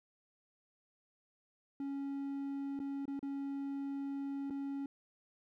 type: tone with dropouts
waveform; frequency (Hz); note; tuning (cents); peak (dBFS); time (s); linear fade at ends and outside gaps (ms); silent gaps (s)
triangle; 277.6; C#4; +3; -35; 1.8-4.86; 2; 2.792-2.8 / 3.055-3.079 / 3.193-3.228 / 4.5-4.506
effects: none